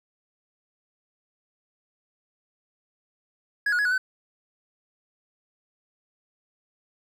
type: tone with pitch steps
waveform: triangle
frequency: 1670 / 1452 / 1676 / 1473 / 1519 Hz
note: G#6 / F#6 / G#6 / F#6 / F#6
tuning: +9 / -33 / +15 / -8 / +45 cents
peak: -19 dBFS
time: 3.66-3.98 s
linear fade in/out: 5 ms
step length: 64 ms
effects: none